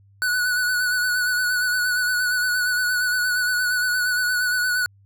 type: tone with vibrato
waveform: square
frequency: 1480 Hz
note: F#6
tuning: in tune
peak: -20 dBFS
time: 0.22-4.86 s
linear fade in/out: 0 ms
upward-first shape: sine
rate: 8.6 Hz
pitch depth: 34 cents each way
effects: added 99 Hz sine -51 dBFS peak until 5.05 s